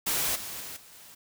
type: noise with level steps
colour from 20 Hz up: white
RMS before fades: -28 / -38 / -40 / -52 / -50 dBFS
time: 0.06-1.15 s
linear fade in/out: 10 ms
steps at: 0.35 / 0.6 / 0.76 / 0.92 s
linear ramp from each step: 10 ms
effects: none